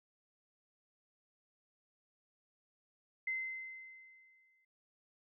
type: tone with exponential decay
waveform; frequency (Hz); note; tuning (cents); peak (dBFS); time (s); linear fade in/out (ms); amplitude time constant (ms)
sine; 2065; C7; -23; -33; 3.27-4.65; 5; 300
effects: none